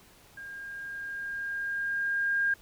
sine tone with level ramp, 1612 Hz, G6, 48 cents sharp, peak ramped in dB -40 to -23 dBFS, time 0.37-2.54 s, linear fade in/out 5 ms, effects pink hiss -57 dBFS RMS until 2.61 s

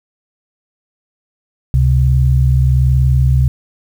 sine tone pair together, 68.87 / 130 Hz, C#2 / C3, -11 / -11 cents, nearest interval major seventh, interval 1100 cents, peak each -11 dBFS, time 1.74-3.48 s, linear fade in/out 0 ms, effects 7-bit

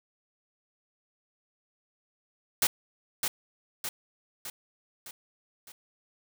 white noise with echo, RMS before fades -24 dBFS, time 2.62-2.67 s, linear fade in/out 2 ms, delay 610 ms, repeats 5, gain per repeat -5 dB, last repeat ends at 5.72 s, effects none

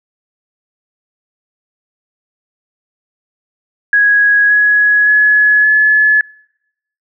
sine tone with pitch steps, 1661.2 / 1678.6 / 1696.1 / 1713.8 Hz, G#6 / G#6 / G#6 / A6, 0 / +18 / +36 / -46 cents, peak -6 dBFS, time 3.93-6.21 s, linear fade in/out 2 ms, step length 570 ms, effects noise-tail reverb RT60 0.8 s tail -25 dB re dry

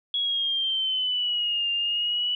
sine exponential two-way sweep, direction down then up, 3350 to 2794 to 2960 Hz, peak -23 dBFS, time 0.14-2.35 s, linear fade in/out 2 ms, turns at 1.71 s, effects none

